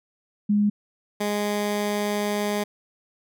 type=tone pair in turn; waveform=sine / 15% pulse; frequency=206.8 / 206.8 Hz; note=G#3 / G#3; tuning=-7 / -7 cents; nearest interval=unison; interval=0 cents; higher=neither; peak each=-17 dBFS; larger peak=neither; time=0.49-0.7 / 1.2-2.64 s; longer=second; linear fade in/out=10 ms; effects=none